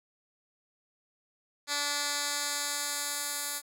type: tone with band-pass filter sweep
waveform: 10% pulse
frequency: 289.2 Hz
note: D4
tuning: 27 cents flat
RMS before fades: -33 dBFS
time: 1.67-3.62 s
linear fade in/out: 50 ms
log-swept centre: 5300 to 11000 Hz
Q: 0.88
effects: none